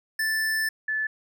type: tone pair in turn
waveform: square / sine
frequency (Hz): 1760 / 1738.8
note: A6 / A6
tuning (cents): 0 / -21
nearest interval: unison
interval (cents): 21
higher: first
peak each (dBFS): -24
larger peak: neither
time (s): 0.19-0.69 / 0.88-1.07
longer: first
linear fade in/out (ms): 5
effects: none